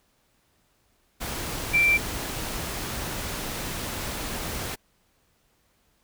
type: tone in noise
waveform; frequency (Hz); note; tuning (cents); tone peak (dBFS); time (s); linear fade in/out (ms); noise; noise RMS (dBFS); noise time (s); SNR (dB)
sine; 2349; D7; 0; -17; 1.73-1.98; 20; pink; -32; 1.2-4.76; +12
effects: pink hiss -67 dBFS RMS until 6.03 s